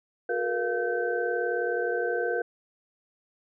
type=tone cluster; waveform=sine; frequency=365 / 437.3 / 476.4 / 698 / 1539 Hz; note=F#4 / A4 / A#4 / F5 / G6; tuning=-24 / -11 / +38 / -1 / -32 cents; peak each=-33 / -35 / -28 / -34 / -32 dBFS; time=0.29-2.42 s; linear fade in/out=5 ms; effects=none